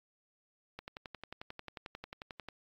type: click train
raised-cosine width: 0.3 ms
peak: -27 dBFS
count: 20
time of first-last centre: 0.79-2.486 s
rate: 11.2 Hz
effects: AAC 48 kbps